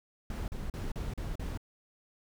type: noise bursts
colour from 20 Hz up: brown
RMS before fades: -36 dBFS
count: 6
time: 0.3-1.575 s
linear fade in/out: 2 ms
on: 180 ms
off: 39 ms
effects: none